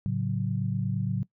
sine chord, F# minor, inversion first, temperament equal, 110 / 138.59 / 185 Hz, A2 / C#3 / F#3, 0 / 0 / 0 cents, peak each -30 dBFS, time 0.06-1.23 s, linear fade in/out 0 ms, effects noise-tail reverb RT60 0.1 s tail -19 dB re dry

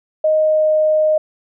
sine tone with pitch glide, 622.3 to 618.7 Hz, D#5 to D#5, 0 to -10 cents, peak -11 dBFS, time 0.24-1.18 s, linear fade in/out 5 ms, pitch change -10 cents, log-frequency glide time 0.37-0.72 s, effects none

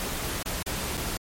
pink noise with dropouts, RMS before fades -31 dBFS, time 0-1.17 s, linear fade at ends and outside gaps 0 ms, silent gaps 0.427-0.459 / 0.626-0.665 / 0.971-0.977 s, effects MP3 64 kbps

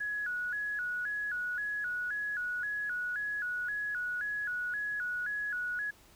sine tone with vibrato, 1568 Hz, G6, in tune, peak -32 dBFS, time 0-5.91 s, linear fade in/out 10 ms, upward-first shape square, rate 1.9 Hz, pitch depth 120 cents each way, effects pink hiss -60 dBFS RMS until 6.15 s

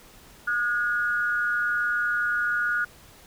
sine tone with amplitude modulation, 1444 Hz, F#6, 43 cents flat, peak -19 dBFS, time 0.47-2.85 s, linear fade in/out 10 ms, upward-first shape sine, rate 221 Hz, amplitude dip 70%, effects pink hiss -51 dBFS RMS until 3.26 s

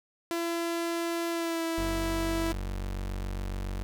sawtooth tone with pitch glide, 337.6 to 329.5 Hz, E4 to E4, +41 to -1 cents, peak -25 dBFS, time 0.31-2.52 s, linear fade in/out 0 ms, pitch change -42 cents, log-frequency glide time 1.3-1.63 s
35% pulse tone, 47.21 Hz, F#1, 36 cents sharp, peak -30 dBFS, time 1.78-3.83 s, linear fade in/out 0 ms
effects none

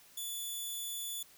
10% pulse tone, 3460 Hz, A7, 30 cents flat, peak -30 dBFS, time 0.17-1.23 s, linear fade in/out 5 ms, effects white hiss -60 dBFS RMS until 1.37 s

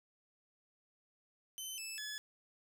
15% pulse tone with pitch steps, 3062 / 2625 / 1708 Hz, G7 / E7 / G#6, -41 / -8 / +48 cents, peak -35 dBFS, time 1.58-2.18 s, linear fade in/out 0 ms, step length 200 ms, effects none

